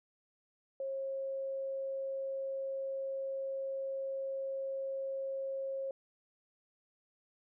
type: tone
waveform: sine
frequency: 540 Hz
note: C#5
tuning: 45 cents flat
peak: -35 dBFS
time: 0.8-5.91 s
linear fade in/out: 2 ms
effects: none